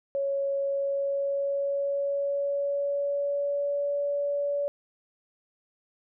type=tone with pitch glide; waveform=sine; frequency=554.4 to 571.6 Hz; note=C#5 to D5; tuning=0 to -47 cents; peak=-25 dBFS; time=0.15-4.68 s; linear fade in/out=0 ms; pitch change=+53 cents; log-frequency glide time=0.55-3.95 s; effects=none